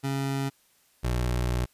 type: tone pair in turn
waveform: 25% pulse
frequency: 137 / 61.03 Hz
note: C#3 / B1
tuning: -20 / -20 cents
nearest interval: octave + major second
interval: 1400 cents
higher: first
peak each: -23 / -21 dBFS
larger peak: second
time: 0.03-0.5 / 1.03-1.66 s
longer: second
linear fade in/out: 20 ms
effects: white hiss -64 dBFS RMS until 1.73 s + resampled to 32000 Hz